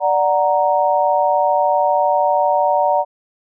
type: chord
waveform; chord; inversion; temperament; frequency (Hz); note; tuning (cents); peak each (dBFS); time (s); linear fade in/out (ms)
sine; D augmented; none; equal; 587.3 / 740 / 932.3; D5 / F#5 / A#5; 0 / 0 / 0; -17; 0-3.05; 50
effects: none